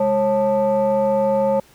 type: tone with frequency modulation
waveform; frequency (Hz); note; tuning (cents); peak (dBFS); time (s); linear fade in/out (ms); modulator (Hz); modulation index
sine; 544; C#5; -33; -14; 0-1.6; 5; 338; 0.76
effects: tanh soft clip ceiling -10 dBFS + pink hiss -51 dBFS RMS until 1.74 s

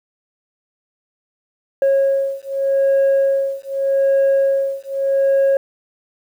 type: beating tone pair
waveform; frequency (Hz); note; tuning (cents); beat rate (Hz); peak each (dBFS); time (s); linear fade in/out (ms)
sine; 546 / 546.83; C#5 / C#5; -26 / -24; 0.83; -15; 1.82-5.57; 2
effects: tanh soft clip ceiling -10 dBFS + 8-bit

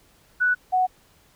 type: tone pair in turn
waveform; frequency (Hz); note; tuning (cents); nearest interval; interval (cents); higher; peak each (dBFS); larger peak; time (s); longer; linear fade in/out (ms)
sine; 1480 / 740; F#6 / F#5; 0 / 0; octave; 1200; first; -17; neither; 0.4-0.55 / 0.72-0.87; neither; 20
effects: pink hiss -58 dBFS RMS until 1.35 s

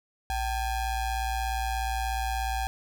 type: ring-modulated tone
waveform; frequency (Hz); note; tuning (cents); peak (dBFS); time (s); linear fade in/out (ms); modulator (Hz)
square; 415.4; G#4; 0; -25; 0.3-2.67; 0; 357
effects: none

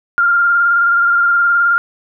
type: tone with vibrato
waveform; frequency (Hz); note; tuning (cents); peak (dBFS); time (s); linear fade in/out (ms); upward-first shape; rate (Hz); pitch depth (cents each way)
sine; 1396.9; F6; 0; -9; 0.18-1.78; 0; square; 19; 19
effects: none

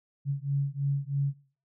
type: beating tone pair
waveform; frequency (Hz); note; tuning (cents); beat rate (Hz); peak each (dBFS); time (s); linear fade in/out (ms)
sine; 138.59 / 141.69; C#3 / C#3; 0 / +38; 3.1; -29; 0.25-1.34; 50
effects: noise-tail reverb RT60 0.5 s tail -22 dB re dry

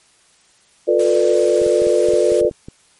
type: chord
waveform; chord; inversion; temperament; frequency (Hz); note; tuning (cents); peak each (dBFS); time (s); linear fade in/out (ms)
sine; B half-diminished seventh; second; just; 355.6 / 444.5 / 493.9 / 592.7; F4 / A4 / B4 / D5; +31 / +18 / 0 / +16; -17; 0.87-2.5; 20
type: noise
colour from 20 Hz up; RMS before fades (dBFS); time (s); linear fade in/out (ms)
white; -33; 0.99-2.41; 5
type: clicks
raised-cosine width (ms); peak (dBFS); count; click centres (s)
3; -19; 11; 1.617 / 1.665 / 1.819 / 1.868 / 2.087 / 2.136 / 2.319 / 2.415 / 2.45 / 2.512 / 2.685
effects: white hiss -54 dBFS RMS until 2.99 s + MP3 48 kbps

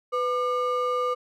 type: ring-modulated tone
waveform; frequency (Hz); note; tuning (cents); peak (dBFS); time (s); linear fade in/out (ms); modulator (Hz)
triangle; 850; G#5; +40; -18; 0.12-1.15; 20; 352
effects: none

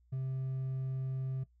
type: tone with hard clipping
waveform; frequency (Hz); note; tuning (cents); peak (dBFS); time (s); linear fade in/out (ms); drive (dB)
triangle; 131.8; C3; +13; -34; 0.12-1.44; 10; 5
effects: noise-tail reverb RT60 0.1 s tail -18 dB re dry + added 60 Hz sine -64 dBFS peak until 1.6 s

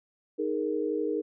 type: chord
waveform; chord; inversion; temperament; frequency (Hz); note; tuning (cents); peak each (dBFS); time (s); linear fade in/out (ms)
sine; D# suspended fourth; none; just; 311.1 / 414.8 / 466.7; D#4 / G#4 / A#4; 0 / -2 / +2; -31; 0.38-1.22; 20
effects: none

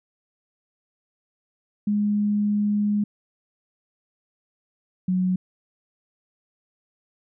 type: tone pair in turn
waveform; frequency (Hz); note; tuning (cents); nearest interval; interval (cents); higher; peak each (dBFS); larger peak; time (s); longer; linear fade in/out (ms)
sine; 207.2 / 184.1; G#3 / F#3; -4 / -8; major second; 204; first; -19; neither; 1.87-3.04 / 5.08-5.36; first; 5
effects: none

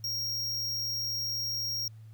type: tone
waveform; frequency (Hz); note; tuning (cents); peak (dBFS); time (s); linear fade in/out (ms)
square; 5588; F8; 0; -31; 0.04-1.88; 2
effects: added 110 Hz sine -46 dBFS peak until 2.13 s + pink hiss -69 dBFS RMS until 2.13 s

